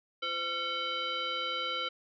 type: tone with frequency modulation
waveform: sine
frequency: 2217 Hz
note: C#7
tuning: in tune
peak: -31 dBFS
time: 0.22-1.89 s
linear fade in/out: 10 ms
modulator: 852 Hz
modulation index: 1.8
effects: none